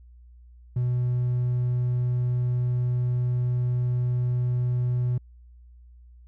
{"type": "tone", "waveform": "triangle", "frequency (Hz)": 123.47, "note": "B2", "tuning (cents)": 0, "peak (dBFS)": -19, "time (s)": [0.76, 5.18], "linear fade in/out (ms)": 5, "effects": ["tanh soft clip ceiling -16 dBFS", "added 60 Hz sine -47 dBFS peak until 6.27 s"]}